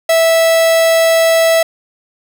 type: tone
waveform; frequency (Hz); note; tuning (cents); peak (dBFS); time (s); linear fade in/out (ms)
45% pulse; 656; E5; -9; -8; 0.09-1.63; 5
effects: none